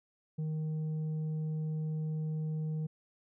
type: tone with tanh clipping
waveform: sine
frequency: 155.9 Hz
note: D#3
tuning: 4 cents sharp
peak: -33 dBFS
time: 0.38-2.87 s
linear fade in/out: 10 ms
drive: 4 dB
effects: none